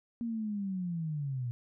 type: linear sweep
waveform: sine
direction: down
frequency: 236.8 to 117.7 Hz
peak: -32 dBFS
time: 0.21-1.51 s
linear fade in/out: 0 ms
effects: none